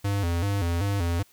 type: tone with vibrato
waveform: square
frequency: 92.5 Hz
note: F#2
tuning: in tune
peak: -24 dBFS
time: 0.04-1.23 s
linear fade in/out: 10 ms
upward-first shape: square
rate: 2.6 Hz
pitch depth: 140 cents each way
effects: white hiss -59 dBFS RMS until 1.32 s